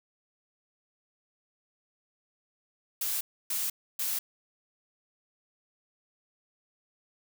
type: noise bursts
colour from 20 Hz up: blue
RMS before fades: -31 dBFS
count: 3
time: 3.01-4.19 s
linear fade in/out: 5 ms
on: 200 ms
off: 290 ms
effects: none